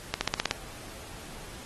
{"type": "accelerating click train", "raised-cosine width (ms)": 0.2, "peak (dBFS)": -8, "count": 7, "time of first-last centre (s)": [0.14, 0.511], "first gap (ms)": 70, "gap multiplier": 0.95, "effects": ["pink hiss -45 dBFS RMS until 1.65 s", "AAC 32 kbps"]}